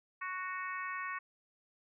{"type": "harmonic tone", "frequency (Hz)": 370, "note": "F#4", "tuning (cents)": 0, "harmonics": [3, 4, 5, 6, 7], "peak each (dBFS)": [-40, -45, -42, -46, -50], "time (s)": [0.21, 1.19], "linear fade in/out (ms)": 10, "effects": []}